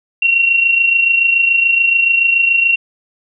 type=tone pair together; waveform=sine; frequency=2714 / 2741 Hz; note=E7 / F7; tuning=+50 / -33 cents; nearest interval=unison; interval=17 cents; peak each=-18 / -10 dBFS; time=0.22-2.76 s; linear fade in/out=5 ms; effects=none